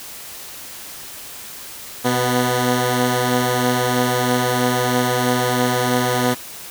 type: tone pair together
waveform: 10% pulse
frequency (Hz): 124.99 / 246.9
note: B2 / B3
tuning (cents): +21 / 0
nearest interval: octave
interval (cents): 1179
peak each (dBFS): -11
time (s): 2.04-6.35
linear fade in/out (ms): 20
effects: white hiss -35 dBFS RMS until 6.7 s